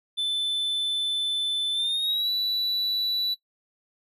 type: tone with pitch glide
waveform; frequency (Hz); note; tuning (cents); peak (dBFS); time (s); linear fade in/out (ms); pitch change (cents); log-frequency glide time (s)
triangle; 3520 to 3951; A7 to B7; 0 to 0; -22; 0.17-3.35; 20; +200; 1.73-2.3
effects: noise-tail reverb RT60 0.1 s tail -18 dB re dry